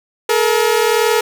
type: tone pair together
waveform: sawtooth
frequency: 429.5 / 470.7 Hz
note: A4 / A#4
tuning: -42 / +17 cents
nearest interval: major second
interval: 159 cents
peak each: -11 dBFS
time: 0.29-1.21 s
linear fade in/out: 5 ms
effects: none